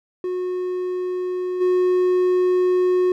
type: tone with level steps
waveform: triangle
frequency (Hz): 364.2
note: F#4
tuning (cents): -27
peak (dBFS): -20 / -13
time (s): 0.24-3.12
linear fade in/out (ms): 2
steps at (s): 1.6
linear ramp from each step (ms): 20
effects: none